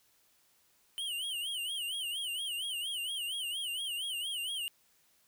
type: tone with vibrato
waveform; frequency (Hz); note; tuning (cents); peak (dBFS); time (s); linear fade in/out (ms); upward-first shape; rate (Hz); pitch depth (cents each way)
square; 3024; F#7; +37; -35; 0.98-4.68; 0; sine; 4.3; 150
effects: white hiss -69 dBFS RMS until 5.27 s